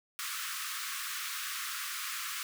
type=high-pass noise; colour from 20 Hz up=pink; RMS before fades=-38 dBFS; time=0.19-2.43 s; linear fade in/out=0 ms; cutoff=1100 Hz; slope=96 dB/octave; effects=none